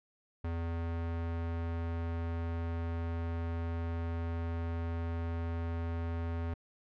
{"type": "tone", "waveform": "square", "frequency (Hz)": 83.7, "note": "E2", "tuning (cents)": 27, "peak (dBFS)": -34, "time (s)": [0.44, 6.54], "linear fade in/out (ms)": 5, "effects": ["low-pass 2000 Hz 12 dB/octave"]}